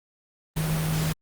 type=tone in noise; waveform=sine; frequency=157.8 Hz; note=D#3; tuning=25 cents sharp; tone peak=-24 dBFS; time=0.56-1.13 s; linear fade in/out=10 ms; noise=pink; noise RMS=-31 dBFS; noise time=0.56-1.13 s; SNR=+4 dB; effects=Opus 32 kbps